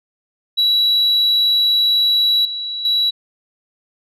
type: tone with level steps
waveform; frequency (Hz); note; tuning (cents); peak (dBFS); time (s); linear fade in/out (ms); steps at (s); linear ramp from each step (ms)
sine; 3914; B7; -16; -10 / -22 / -12; 0.57-3.11; 20; 2.45 / 2.85; 2
effects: tanh soft clip ceiling -10 dBFS